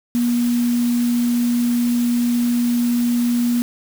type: tone in noise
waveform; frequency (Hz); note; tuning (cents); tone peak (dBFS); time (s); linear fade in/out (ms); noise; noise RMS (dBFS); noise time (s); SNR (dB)
sine; 240; B3; -49; -15; 0.15-3.62; 0; white; -33; 0.15-3.62; +15
effects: none